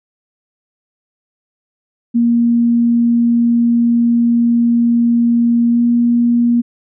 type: tone with pitch glide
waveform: sine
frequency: 235.5 to 237.8 Hz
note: A#3 to A#3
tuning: +18 to +35 cents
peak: -9 dBFS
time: 2.14-6.62 s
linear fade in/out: 20 ms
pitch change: +17 cents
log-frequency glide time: 5.7-5.81 s
effects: none